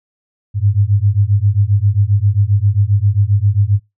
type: beating tone pair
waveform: sine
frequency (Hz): 98 / 105.5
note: G2 / G#2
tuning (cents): 0 / +28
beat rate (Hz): 7.5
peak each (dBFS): -13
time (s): 0.54-3.8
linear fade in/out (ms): 50
effects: noise-tail reverb RT60 0.2 s tail -23 dB re dry